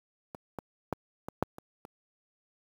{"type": "clicks", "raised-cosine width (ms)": 1, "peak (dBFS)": [-26, -22, -15, -23, -11, -29, -30], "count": 7, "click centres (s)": [0.348, 0.587, 0.927, 1.285, 1.426, 1.584, 1.851], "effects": ["high-pass 80 Hz 12 dB/octave", "8-bit"]}